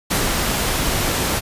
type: noise with ADSR envelope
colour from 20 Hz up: pink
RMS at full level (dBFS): -18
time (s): 0.1-1.41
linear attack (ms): 15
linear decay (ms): 140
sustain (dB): -2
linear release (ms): 33
effects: resampled to 32000 Hz